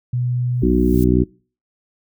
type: tone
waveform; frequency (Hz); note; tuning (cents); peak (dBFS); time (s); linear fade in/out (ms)
sine; 123.47; B2; 0; -17; 0.13-0.94; 5
type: noise with exponential growth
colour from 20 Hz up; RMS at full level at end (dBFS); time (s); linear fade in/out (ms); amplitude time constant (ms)
violet; -32; 0.53-1.04; 2; 110
type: harmonic tone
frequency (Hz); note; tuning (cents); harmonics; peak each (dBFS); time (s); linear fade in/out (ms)
61.74; B1; 0; 1 / 2 / 3 / 4 / 5 / 6; -19 / -19 / -19 / -19 / -19 / -19; 0.62-1.24; 10
effects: noise-tail reverb RT60 0.4 s tail -25 dB re dry